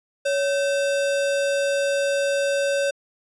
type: tone with sample-and-hold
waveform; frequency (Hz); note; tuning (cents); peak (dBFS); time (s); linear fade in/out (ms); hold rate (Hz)
sine; 560; C#5; +18; -19; 0.25-2.91; 10; 2100
effects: resampled to 22050 Hz